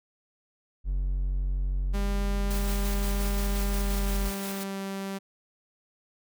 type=tone; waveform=triangle; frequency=46.25 Hz; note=F#1; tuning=in tune; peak=-23 dBFS; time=0.84-4.32 s; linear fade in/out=50 ms
type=tone with pitch glide; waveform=sawtooth; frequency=200 to 194.98 Hz; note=G3 to G3; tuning=+35 to -9 cents; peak=-28 dBFS; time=1.93-5.19 s; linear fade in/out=20 ms; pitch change=-44 cents; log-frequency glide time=3.75-4.79 s
type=noise with tremolo; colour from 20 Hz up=white; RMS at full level=-38 dBFS; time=2.5-4.64 s; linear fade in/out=10 ms; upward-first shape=square; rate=5.7 Hz; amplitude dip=30%
effects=none